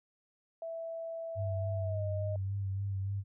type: tone with pitch glide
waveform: sine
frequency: 659.3 to 618.7 Hz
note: E5 to D#5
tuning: 0 to -10 cents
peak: -37 dBFS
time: 0.62-2.36 s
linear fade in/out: 2 ms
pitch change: -110 cents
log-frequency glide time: 1.81-2.02 s
type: tone with vibrato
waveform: sine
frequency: 98 Hz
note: G2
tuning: in tune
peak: -32 dBFS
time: 1.35-3.24 s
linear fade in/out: 50 ms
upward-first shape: sine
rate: 3.5 Hz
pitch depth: 32 cents each way
effects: none